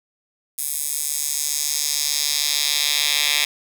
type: tone with high-pass filter sweep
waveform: 10% pulse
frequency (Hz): 146.83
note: D3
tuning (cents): 0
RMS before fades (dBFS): -22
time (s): 0.58-3.45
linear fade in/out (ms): 5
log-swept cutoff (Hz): 9900 to 2900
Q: 1.5
effects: none